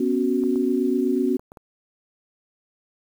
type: chord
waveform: sine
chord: B suspended second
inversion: none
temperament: equal with one note detuned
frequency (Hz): 246.9 / 275 / 370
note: B3 / C#4 / F#4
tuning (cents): 0 / -14 / 0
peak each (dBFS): -23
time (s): 0-1.37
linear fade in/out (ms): 5
type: clicks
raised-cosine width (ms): 1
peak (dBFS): -28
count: 5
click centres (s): 0.437 / 0.558 / 1.395 / 1.519 / 1.572
effects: 8-bit